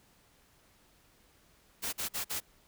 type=noise bursts; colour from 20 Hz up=white; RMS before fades=-35 dBFS; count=4; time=1.82-2.404 s; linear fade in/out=20 ms; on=110 ms; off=48 ms; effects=pink hiss -65 dBFS RMS until 2.67 s